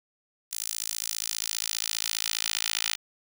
10% pulse tone with high-pass filter sweep, 54.9 Hz, A1, 3 cents flat, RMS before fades -31 dBFS, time 0.51-2.96 s, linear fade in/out 20 ms, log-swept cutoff 7100 to 3000 Hz, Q 1, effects none

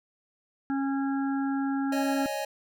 harmonic tone, 273.7 Hz, C#4, 22 cents flat, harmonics 1 / 3 / 5 / 6, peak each -26 / -36 / -40 / -42 dBFS, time 0.7-2.26 s, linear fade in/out 0 ms
square chord, C# suspended second, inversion none, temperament equal with one note detuned, 556 / 622.3 / 830.6 Hz, C#5 / D#5 / G#5, +5 / 0 / 0 cents, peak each -35 dBFS, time 1.92-2.45 s, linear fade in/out 5 ms
effects none

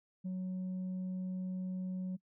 sine tone, 185 Hz, F#3, in tune, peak -33 dBFS, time 0.24-2.17 s, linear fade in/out 20 ms, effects noise-tail reverb RT60 0.1 s tail -26 dB re dry + tanh soft clip ceiling -35 dBFS

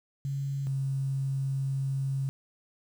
sine tone pair in turn, 138.3 / 135.61 Hz, C#3 / C#3, -4 / -38 cents, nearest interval unison, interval 34 cents, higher first, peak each -29 / -27 dBFS, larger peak second, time 0.25-0.67 / 0.67-2.29 s, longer second, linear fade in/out 0 ms, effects 9-bit

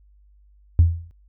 sine tone with exponential decay, 84.1 Hz, E2, 35 cents sharp, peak -6 dBFS, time 0.79-1.11 s, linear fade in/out 0 ms, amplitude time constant 69 ms, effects tanh soft clip ceiling -5 dBFS + added 50 Hz sine -51 dBFS peak until 1.28 s

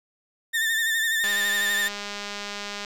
35% pulse tone with vibrato, 1800 Hz, A6, 39 cents sharp, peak -20 dBFS, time 0.53-1.89 s, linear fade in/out 20 ms, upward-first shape sine, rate 12 Hz, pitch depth 45 cents each way
click train, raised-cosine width 0.2 ms, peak -16 dBFS, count 329, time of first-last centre 1.24-2.848 s, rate 204 Hz
effects 9-bit

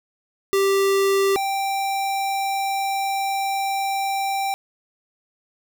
square tone pair in turn, 392 / 784 Hz, G4 / G5, 0 / 0 cents, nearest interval octave, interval 1200 cents, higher second, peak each -17 / -22 dBFS, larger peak first, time 0.53-1.36 / 1.36-4.54 s, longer second, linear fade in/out 0 ms, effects none

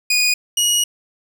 20% pulse tone pair in turn, 2467 / 2900 Hz, D#7 / F#7, -15 / -35 cents, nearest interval minor third, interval 280 cents, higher second, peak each -9 dBFS, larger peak neither, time 0.1-0.34 / 0.57-0.84 s, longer second, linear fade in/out 5 ms, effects none

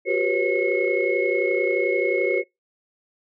sine tone cluster, 362.3 / 393.7 / 486.6 / 542 / 2177 Hz, F#4 / G4 / B4 / C#5 / C#7, -36 / +8 / -26 / -39 / -32 cents, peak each -25 dBFS, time 0.05-2.44 s, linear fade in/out 50 ms, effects noise-tail reverb RT60 0.2 s tail -26 dB re dry + tanh soft clip ceiling -8 dBFS

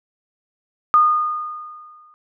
sine tone with exponential decay, 1225 Hz, D#6, 27 cents flat, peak -8 dBFS, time 0.94-2.14 s, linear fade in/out 0 ms, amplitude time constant 260 ms, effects none

